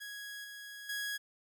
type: tone with level steps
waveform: sawtooth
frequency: 1661.2 Hz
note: G#6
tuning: in tune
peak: -39 / -42 / -32 dBFS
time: 0-1.18 s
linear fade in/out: 20 ms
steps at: 0.44 / 0.89 s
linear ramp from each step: 5 ms
effects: none